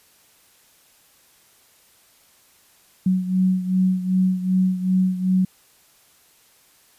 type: beating tone pair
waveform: sine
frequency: 185.1 / 187.7 Hz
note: F#3 / F#3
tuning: +1 / +25 cents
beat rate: 2.6 Hz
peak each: -18 / -23 dBFS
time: 3.06-5.45 s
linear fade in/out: 5 ms
effects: white hiss -56 dBFS RMS until 6.98 s + resampled to 32000 Hz